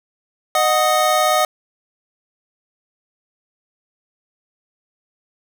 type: tone cluster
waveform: square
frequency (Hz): 616 / 734 / 1251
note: D#5 / F#5 / D#6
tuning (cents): -17 / -14 / +9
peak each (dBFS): -19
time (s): 0.55-1.45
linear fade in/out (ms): 2
effects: none